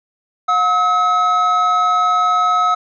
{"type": "tone pair together", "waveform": "triangle", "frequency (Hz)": [720, 1284.8], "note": ["F#5", "E6"], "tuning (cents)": [-47, -45], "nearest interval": "minor seventh", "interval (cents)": 1002, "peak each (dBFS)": [-17, -11], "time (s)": [0.48, 2.75], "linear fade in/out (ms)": 10, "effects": ["resampled to 16000 Hz"]}